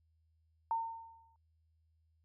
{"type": "tone with exponential decay", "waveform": "sine", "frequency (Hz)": 910, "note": "A#5", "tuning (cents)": -42, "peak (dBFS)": -29, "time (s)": [0.71, 1.36], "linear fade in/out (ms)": 1, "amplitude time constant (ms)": 140, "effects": ["added 80 Hz sine -70 dBFS peak until 2.24 s"]}